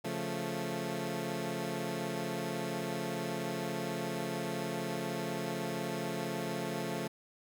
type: chord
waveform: 15% pulse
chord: Db augmented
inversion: none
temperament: equal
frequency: 138.59 / 174.61 / 220 Hz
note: Db3 / F3 / A3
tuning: 0 / 0 / 0 cents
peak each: -34 / -32 / -32 dBFS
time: 0.04-7.08 s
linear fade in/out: 10 ms
effects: none